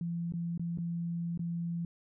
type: tone with dropouts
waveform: sine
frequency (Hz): 170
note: F3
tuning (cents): -46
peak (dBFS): -32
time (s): 0.01-1.85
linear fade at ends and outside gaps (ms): 2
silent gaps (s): 0.323-0.337 / 0.577-0.595 / 0.775-0.785 / 1.376-1.393
effects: none